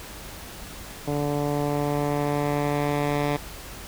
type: tone with low-pass filter sweep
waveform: 10% pulse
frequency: 145.5 Hz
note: D3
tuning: 16 cents flat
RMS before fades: -25 dBFS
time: 1.07-3.37 s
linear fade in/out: 10 ms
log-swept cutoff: 700 to 3500 Hz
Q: 0.7
effects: added 50 Hz sine -46 dBFS peak until 3.87 s + pink hiss -40 dBFS RMS until 3.87 s